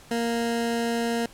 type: tone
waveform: 20% pulse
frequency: 233.1 Hz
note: A#3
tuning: in tune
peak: -19 dBFS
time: 0.11-1.26 s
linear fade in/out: 2 ms
effects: pink hiss -50 dBFS RMS until 1.33 s + low-pass 12000 Hz 12 dB/octave